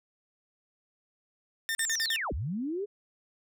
sawtooth tone bursts, 1808 Hz, A6, 47 cents sharp, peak -25 dBFS, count 5, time 1.69-2.161 s, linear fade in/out 0 ms, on 59 ms, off 44 ms
sine linear two-way sweep, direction down then up, 8750 to 49.86 to 424.7 Hz, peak -30 dBFS, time 1.78-2.86 s, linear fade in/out 20 ms, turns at 2.33 s
effects none

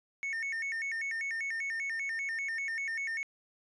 triangle tone with vibrato, 2002 Hz, B6, 23 cents sharp, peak -31 dBFS, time 0.23-3.23 s, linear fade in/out 0 ms, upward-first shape square, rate 5.1 Hz, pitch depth 170 cents each way, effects resampled to 22050 Hz

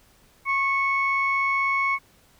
sine tone pair together, 1091 / 2211 Hz, C#6 / C#7, -28 / -5 cents, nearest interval octave, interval 1223 cents, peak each -23 / -22 dBFS, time 0.45-1.99 s, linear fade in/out 50 ms, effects tanh soft clip ceiling -13 dBFS + pink hiss -58 dBFS RMS until 2.39 s

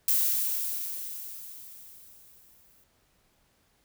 violet noise with exponential decay, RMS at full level -23 dBFS, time 0.08-2.84 s, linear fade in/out 2 ms, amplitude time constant 600 ms, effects pink hiss -68 dBFS RMS until 3.84 s

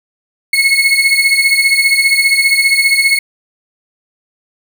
35% pulse beating tone pair, 2178 / 2193 Hz, C#7 / C#7, -31 / -19 cents, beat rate 15 Hz, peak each -10 dBFS, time 0.53-3.19 s, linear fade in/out 5 ms, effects none

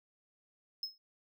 triangle tone with exponential decay, 5170 Hz, E8, 34 cents flat, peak -31 dBFS, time 0.83-0.98 s, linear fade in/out 2 ms, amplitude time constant 32 ms, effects none

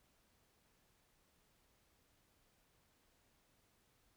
silence, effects pink hiss -75 dBFS RMS until 4.16 s

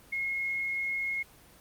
sine tone, 2160 Hz, C#7, 45 cents flat, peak -29 dBFS, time 0.12-1.23 s, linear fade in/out 10 ms, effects pink hiss -56 dBFS RMS until 1.6 s + Opus 24 kbps

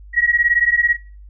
sine beating tone pair, 1900 / 1918 Hz, A#6 / A#6, +33 / +49 cents, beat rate 18 Hz, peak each -16 dBFS, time 0.13-0.97 s, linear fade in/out 50 ms, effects noise-tail reverb RT60 0.4 s tail -25 dB re dry + added 50 Hz sine -37 dBFS peak until 1.29 s

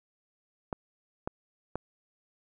clicks, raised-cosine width 1 ms, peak -18 dBFS, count 3, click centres 0.728 / 1.275 / 1.756 s, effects none

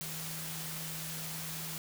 sine tone in noise, 160 Hz, D#3, 49 cents sharp, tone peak -44 dBFS, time 0.01-1.78 s, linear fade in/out 0 ms, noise white, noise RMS -41 dBFS, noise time 0.01-1.78 s, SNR -6 dB, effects none

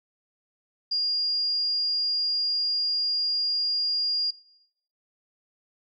sine tone, 4827 Hz, D8, 47 cents sharp, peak -23 dBFS, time 0.91-4.31 s, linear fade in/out 10 ms, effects noise-tail reverb RT60 0.8 s tail -20 dB re dry

